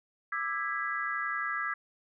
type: chord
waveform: sine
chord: E dominant seventh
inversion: third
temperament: just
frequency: 1186.7 / 1318.5 / 1648.1 / 1977.8 Hz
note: D6 / E6 / G#6 / B6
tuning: +18 / 0 / -14 / +2 cents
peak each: -37 / -36 / -34 / -37 dBFS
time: 0.32-1.74 s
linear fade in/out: 5 ms
effects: none